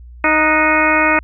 harmonic tone with a mistuned harmonic, 310.9 Hz, D#4, 1 cent flat, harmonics 1 / 2 / 3 / 4 / 5 / 6 / 7 / 8, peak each -19 / -19 / -19 / -19 / -19 / -19 / -19 / -19 dBFS, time 0.24-1.19 s, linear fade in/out 2 ms, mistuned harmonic 5, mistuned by -84 cents, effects added 60 Hz sine -34 dBFS peak until 1.23 s

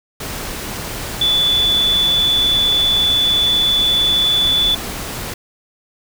sine tone in noise, 3468 Hz, A7, 26 cents flat, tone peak -12 dBFS, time 1.21-4.75 s, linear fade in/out 5 ms, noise pink, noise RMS -26 dBFS, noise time 0.2-5.34 s, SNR +11 dB, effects none

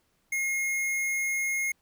square tone, 2150 Hz, C7, 47 cents sharp, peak -27 dBFS, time 0.32-1.72 s, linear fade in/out 5 ms, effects pink hiss -71 dBFS RMS until 1.81 s

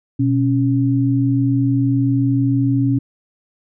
sine tone pair together, 123 / 276.1 Hz, B2 / C#4, -7 / -7 cents, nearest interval octave + major second, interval 1400 cents, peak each -16 dBFS, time 0.19-2.99 s, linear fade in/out 10 ms, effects none

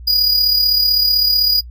square tone with amplitude modulation, 4900 Hz, D#8, 27 cents flat, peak -10 dBFS, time 0.07-1.61 s, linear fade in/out 10 ms, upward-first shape sine, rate 35.8 Hz, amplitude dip 50%, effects noise-tail reverb RT60 0.1 s tail -25 dB re dry + added 60 Hz sine -31 dBFS peak until 1.7 s

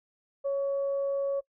sine tone with frequency modulation, 554.4 Hz, C#5, in tune, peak -26 dBFS, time 0.44-1.41 s, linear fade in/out 20 ms, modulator 572 Hz, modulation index 0.2, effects noise-tail reverb RT60 0.1 s tail -23 dB re dry + high-pass 60 Hz 12 dB/octave

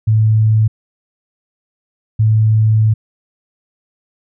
sine tone bursts at uneven times, 109.3 Hz, A2, 11 cents flat, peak -8 dBFS, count 2, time 0.07-0.68 / 2.19-2.94 s, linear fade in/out 10 ms, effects none

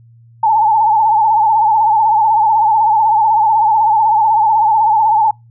sine tone with vibrato, 870 Hz, A5, 20 cents flat, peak -8 dBFS, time 0.43-5.31 s, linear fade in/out 5 ms, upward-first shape triangle, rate 16 Hz, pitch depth 100 cents each way, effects noise-tail reverb RT60 0.2 s tail -24 dB re dry + added 116 Hz sine -41 dBFS peak until 5.5 s

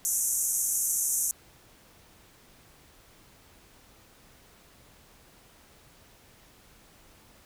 pink band-pass noise, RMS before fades -28 dBFS, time 0.05-1.31 s, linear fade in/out 0 ms, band 6000 to 13000 Hz, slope 96 dB/octave, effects pink hiss -57 dBFS RMS until 7.45 s

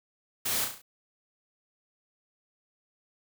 white noise with echo, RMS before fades -30 dBFS, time 0.45-0.65 s, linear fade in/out 10 ms, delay 34 ms, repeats 5, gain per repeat -5 dB, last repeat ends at 0.82 s, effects none

